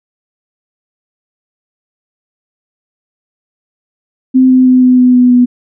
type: tone with pitch steps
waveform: sine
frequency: 258.7 / 256.6 / 254.5 / 252.5 / 250.5 / 248.4 / 246.4 Hz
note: C4 / C4 / C4 / B3 / B3 / B3 / B3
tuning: -19 / -34 / -48 / +39 / +25 / +10 / -4 cents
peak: -3 dBFS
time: 4.34-5.46 s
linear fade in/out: 20 ms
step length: 160 ms
effects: none